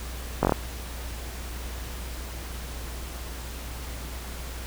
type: slowing click train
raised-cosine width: 1 ms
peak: -6 dBFS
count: 5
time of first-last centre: 0.43-0.522 s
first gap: 19 ms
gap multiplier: 1.13
effects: added 60 Hz sine -35 dBFS peak until 4.66 s + pink hiss -40 dBFS RMS until 4.66 s